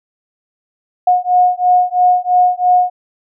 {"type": "beating tone pair", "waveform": "sine", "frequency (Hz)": [722, 725], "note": ["F#5", "F#5"], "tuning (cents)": [-43, -35], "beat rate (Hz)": 3, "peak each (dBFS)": -12, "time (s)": [1.07, 2.9], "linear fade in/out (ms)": 5, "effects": []}